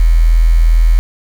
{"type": "tone with quantisation", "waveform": "sine", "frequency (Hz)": 41.2, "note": "E1", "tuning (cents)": 0, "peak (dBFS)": -5, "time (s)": [0, 0.99], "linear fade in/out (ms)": 0, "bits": 5, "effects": []}